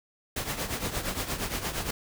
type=noise with tremolo; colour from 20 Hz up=pink; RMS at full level=-29 dBFS; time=0.36-1.91 s; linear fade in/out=5 ms; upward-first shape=triangle; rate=8.6 Hz; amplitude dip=75%; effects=none